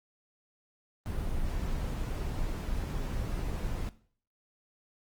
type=noise; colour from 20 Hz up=brown; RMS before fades=-33 dBFS; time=1.06-3.89 s; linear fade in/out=0 ms
type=clicks; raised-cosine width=2 ms; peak=-27 dBFS; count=5; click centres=2.217 / 2.838 / 3.392 / 3.485 / 3.529 s
effects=noise-tail reverb RT60 0.5 s tail -17 dB re dry + Opus 24 kbps